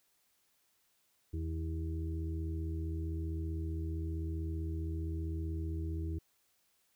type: harmonic tone with a mistuned harmonic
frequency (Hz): 81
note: E2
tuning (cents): -30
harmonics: 1 / 2 / 4 / 5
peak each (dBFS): -35 / -46 / -43 / -51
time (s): 1.33-6.19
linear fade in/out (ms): 10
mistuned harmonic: 5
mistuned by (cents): -24
effects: white hiss -74 dBFS RMS until 6.95 s